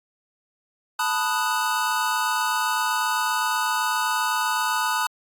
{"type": "chord", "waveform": "square", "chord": "B dominant seventh", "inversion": "third", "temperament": "equal", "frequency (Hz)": [880, 987.8, 1244.5, 1480], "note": ["A5", "B5", "D#6", "F#6"], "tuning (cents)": [0, 0, 0, 0], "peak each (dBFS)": -28, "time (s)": [0.99, 5.07], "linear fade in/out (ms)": 5, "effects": ["AAC 64 kbps"]}